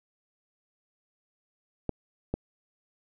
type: clicks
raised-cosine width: 2 ms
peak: -15 dBFS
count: 2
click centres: 1.893 / 2.34 s
effects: none